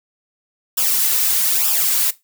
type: noise with flanger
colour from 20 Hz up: blue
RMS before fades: -17 dBFS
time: 0.77-2.11 s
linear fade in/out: 10 ms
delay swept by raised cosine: 0.47 to 3.67 ms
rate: 1.1 Hz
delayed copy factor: -0.8
effects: noise-tail reverb RT60 0.2 s tail -17 dB re dry